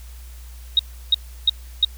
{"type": "tone bursts", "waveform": "sine", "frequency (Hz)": 3766, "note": "A#7", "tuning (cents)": 17, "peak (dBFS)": -11, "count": 4, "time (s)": [0.77, 1.848], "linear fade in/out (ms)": 2, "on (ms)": 22, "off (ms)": 330, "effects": ["added 60 Hz sine -36 dBFS peak until 1.97 s", "white hiss -49 dBFS RMS until 1.97 s"]}